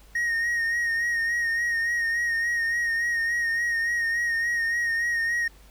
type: tone with vibrato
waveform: triangle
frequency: 1865 Hz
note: A#6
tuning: in tune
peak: -21 dBFS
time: 0.15-5.48 s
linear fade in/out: 5 ms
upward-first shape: sine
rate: 3.5 Hz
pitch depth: 34 cents each way
effects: added 50 Hz sine -50 dBFS peak until 5.7 s + pink hiss -56 dBFS RMS until 5.7 s